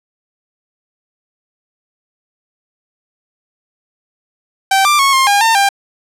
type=tone with pitch steps; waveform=sawtooth; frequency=776 / 1183 / 1099 / 1063 / 809 / 905 / 796 Hz; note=G5 / D6 / C#6 / C6 / G#5 / A5 / G5; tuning=-18 / +12 / -15 / +27 / -46 / +48 / +26 cents; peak=-5 dBFS; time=4.71-5.69 s; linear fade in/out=5 ms; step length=140 ms; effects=low-pass 12000 Hz 12 dB/octave